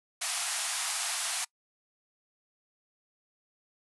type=band-pass noise; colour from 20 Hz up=white; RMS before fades=-33 dBFS; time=0.21-1.45 s; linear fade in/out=10 ms; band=650 to 11000 Hz; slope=96 dB/octave; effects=noise-tail reverb RT60 0.1 s tail -25 dB re dry